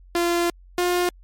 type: tone pair in turn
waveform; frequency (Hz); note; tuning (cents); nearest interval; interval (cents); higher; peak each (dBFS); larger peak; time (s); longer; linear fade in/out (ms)
sawtooth; 344.6 / 355.3; F4 / F4; -23 / +30; minor second; 53; second; -15; neither; 0.15-0.5 / 0.78-1.09; first; 2
effects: added 45 Hz sine -45 dBFS peak until 1.23 s + MP3 64 kbps